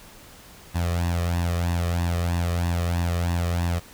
sawtooth tone with flanger, 86.3 Hz, F2, 20 cents flat, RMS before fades -24 dBFS, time 0.74-3.8 s, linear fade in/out 20 ms, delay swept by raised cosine 1.1 to 1.67 ms, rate 3.1 Hz, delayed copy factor +0.7, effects pink hiss -47 dBFS RMS until 3.93 s

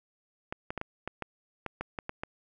clicks, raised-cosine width 0.5 ms, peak -19 dBFS, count 11, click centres 0.525 / 0.705 / 0.777 / 0.814 / 1.076 / 1.223 / 1.663 / 1.81 / 1.988 / 2.094 / 2.235 s, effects none

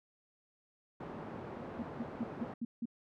pink band-pass noise, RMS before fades -45 dBFS, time 1-2.54 s, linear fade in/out 5 ms, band 140 to 980 Hz, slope 12 dB/octave
sine tone bursts, 233.3 Hz, A#3, 2 cents sharp, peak -34 dBFS, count 6, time 1.79-2.856 s, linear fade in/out 5 ms, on 36 ms, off 170 ms
effects none

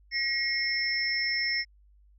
sine tone cluster, 1902 / 2155 / 5340 Hz, A#6 / C#7 / E8, +34 / -49 / +22 cents, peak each -31 / -30 / -30 dBFS, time 0.11-1.65 s, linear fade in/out 50 ms, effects added 50 Hz sine -56 dBFS peak until 2.18 s

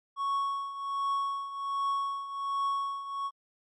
triangle tone with tremolo, 1108.7 Hz, C#6, in tune, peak -24 dBFS, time 0.16-3.31 s, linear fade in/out 50 ms, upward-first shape triangle, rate 1.3 Hz, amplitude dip 75%, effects MP3 48 kbps

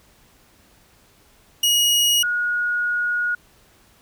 sawtooth / sine tone pair in turn, 2892 / 1446 Hz, F#7 / F#6, -40 / -40 cents, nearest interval octave, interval 1200 cents, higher first, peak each -12 / -19 dBFS, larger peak first, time 1.63-2.23 / 2.23-3.35 s, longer second, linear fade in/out 5 ms, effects pink hiss -55 dBFS RMS until 4.01 s

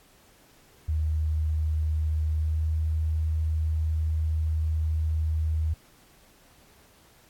sine tone with pitch glide, 77.78 to 78.82 Hz, D#2 to D#2, 0 to +23 cents, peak -23 dBFS, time 0.88-5.74 s, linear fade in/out 10 ms, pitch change +23 cents, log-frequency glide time 2.3-2.71 s, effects pink hiss -58 dBFS RMS until 7.29 s + AAC 64 kbps

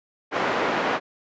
pink band-pass noise, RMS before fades -24 dBFS, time 0.31-1 s, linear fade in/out 50 ms, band 360 to 1900 Hz, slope 12 dB/octave, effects resampled to 16000 Hz

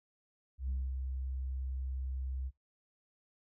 sine tone with ADSR envelope, 65.5 Hz, C2, 2 cents sharp, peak -30 dBFS, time 0.58-2.51 s, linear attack 110 ms, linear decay 230 ms, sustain -4 dB, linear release 43 ms, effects noise-tail reverb RT60 0.2 s tail -25 dB re dry + tanh soft clip ceiling -30 dBFS

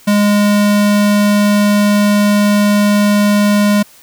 square tone, 206 Hz, G#3, 14 cents flat, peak -9 dBFS, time 0.07-3.83 s, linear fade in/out 10 ms, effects white hiss -43 dBFS RMS until 4.02 s

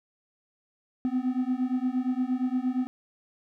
triangle beating tone pair, 250 / 258.6 Hz, B3 / C4, +21 / -20 cents, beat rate 8.6 Hz, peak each -26 dBFS, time 1.05-2.87 s, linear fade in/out 0 ms, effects none

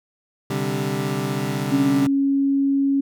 25% pulse chord, C suspended second, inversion none, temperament equal, 130.81 / 146.83 / 196 Hz, C3 / D3 / G3, 0 / 0 / 0 cents, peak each -23 dBFS, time 0.5-2.07 s, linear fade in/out 5 ms
sine tone, 276.1 Hz, C#4, 7 cents flat, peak -16 dBFS, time 1.71-3.01 s, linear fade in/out 10 ms
effects none

